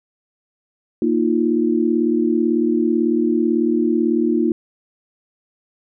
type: chord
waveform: sine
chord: Bb suspended fourth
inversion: none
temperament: equal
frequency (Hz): 233.1 / 311.1 / 349.2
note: Bb3 / Eb4 / F4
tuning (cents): 0 / 0 / 0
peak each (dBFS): -19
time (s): 1.02-4.52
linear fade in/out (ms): 2
effects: none